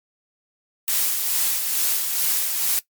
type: noise with tremolo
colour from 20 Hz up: blue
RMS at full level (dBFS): -20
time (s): 0.88-2.79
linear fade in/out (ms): 0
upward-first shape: sine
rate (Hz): 2.3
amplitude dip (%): 40
effects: noise-tail reverb RT60 0.1 s tail -18 dB re dry + MP3 96 kbps